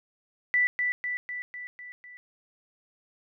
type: tone with echo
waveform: sine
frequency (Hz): 1975.5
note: B6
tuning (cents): 0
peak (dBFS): -20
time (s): 0.54-0.67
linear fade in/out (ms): 0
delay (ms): 250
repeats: 6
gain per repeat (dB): -4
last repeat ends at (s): 2.17
effects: none